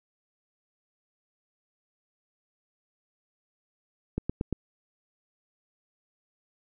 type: click train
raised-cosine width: 3 ms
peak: -15 dBFS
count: 4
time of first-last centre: 4.18-4.527 s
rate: 8.65 Hz
effects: none

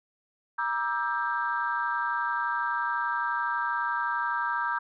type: chord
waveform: sine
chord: E half-diminished seventh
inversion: second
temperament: just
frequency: 949.3 / 1186.7 / 1318.5 / 1582.2 Hz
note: Bb5 / D6 / E6 / G6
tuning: +31 / +18 / 0 / +16 cents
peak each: -30 / -33 / -33 / -30 dBFS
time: 0.58-4.79 s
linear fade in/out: 10 ms
effects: tanh soft clip ceiling -16 dBFS

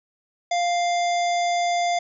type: harmonic tone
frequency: 698.5 Hz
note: F5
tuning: in tune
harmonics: 1 / 3 / 5 / 7 / 9 / 10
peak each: -20 / -30 / -34 / -37 / -39 / -40 dBFS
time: 0.51-1.99 s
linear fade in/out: 5 ms
effects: none

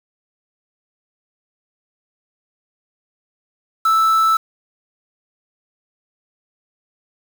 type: tone with quantisation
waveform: triangle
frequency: 1318.5 Hz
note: E6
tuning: in tune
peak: -10 dBFS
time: 3.85-4.37 s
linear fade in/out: 5 ms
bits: 5
effects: none

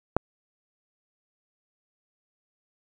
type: click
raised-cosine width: 1 ms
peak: -6 dBFS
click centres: 0.166 s
effects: none

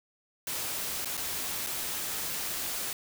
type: noise with dropouts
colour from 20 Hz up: white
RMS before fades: -34 dBFS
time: 0.47-2.93 s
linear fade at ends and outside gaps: 2 ms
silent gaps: 1.048-1.056 / 1.17-1.175 / 1.665-1.669 s
effects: none

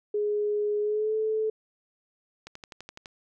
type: tone with pitch glide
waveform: sine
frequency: 416.9 to 435.9 Hz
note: G#4 to A4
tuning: +7 to -16 cents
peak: -24 dBFS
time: 0.14-1.5 s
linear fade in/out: 5 ms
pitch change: +77 cents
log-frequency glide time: 0.81-1.15 s
type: click train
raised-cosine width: 0.2 ms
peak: -24 dBFS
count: 8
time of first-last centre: 2.47-3.058 s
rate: 11.9 Hz
effects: none

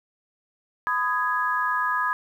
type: chord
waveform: sine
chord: G# minor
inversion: first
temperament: equal with one note detuned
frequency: 1004.5 / 1244.5 / 1661.2 Hz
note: B5 / D#6 / G#6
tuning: +29 / 0 / 0 cents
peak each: -26 dBFS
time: 0.87-2.13 s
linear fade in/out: 0 ms
effects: 9-bit

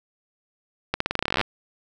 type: accelerating click train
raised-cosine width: 0.3 ms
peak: -6 dBFS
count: 18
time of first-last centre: 0.94-1.413 s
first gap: 64 ms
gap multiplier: 0.88
effects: none

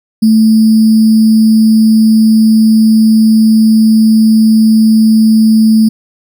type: tone with sample-and-hold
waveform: sine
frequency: 220 Hz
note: A3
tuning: in tune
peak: -3 dBFS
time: 0.22-5.89 s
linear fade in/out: 10 ms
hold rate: 4900 Hz
effects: none

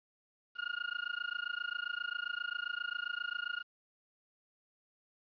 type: tone with amplitude modulation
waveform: 35% pulse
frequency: 1427 Hz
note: F6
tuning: 37 cents sharp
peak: -30 dBFS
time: 0.55-3.64 s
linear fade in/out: 50 ms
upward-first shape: sine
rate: 27.5 Hz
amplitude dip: 100%
effects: resampled to 11025 Hz + 11-bit

